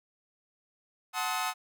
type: chord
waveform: sawtooth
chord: F# diminished seventh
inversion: none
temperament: equal with one note detuned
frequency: 740 / 880 / 1046.5 / 1272.1 Hz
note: F#5 / A5 / C6 / Eb6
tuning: 0 / 0 / 0 / +38 cents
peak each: -31 / -32 / -34 / -30 dBFS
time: 1.13-1.54 s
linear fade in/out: 50 ms
effects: none